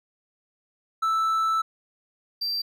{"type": "tone pair in turn", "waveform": "triangle", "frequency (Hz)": [1318.5, 4699], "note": ["E6", "D8"], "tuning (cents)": [0, 0], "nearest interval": "octave + minor seventh", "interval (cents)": 2200, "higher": "second", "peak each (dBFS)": [-19, -24], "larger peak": "first", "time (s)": [[1.02, 1.62], [2.41, 2.62]], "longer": "first", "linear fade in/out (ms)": 10, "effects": []}